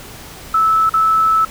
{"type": "tone with dropouts", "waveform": "sine", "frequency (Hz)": 1308, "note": "E6", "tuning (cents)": -14, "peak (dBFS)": -10, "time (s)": [0.54, 1.45], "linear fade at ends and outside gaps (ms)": 5, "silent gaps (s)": [0.895, 0.938], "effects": ["pink hiss -35 dBFS RMS until 1.5 s"]}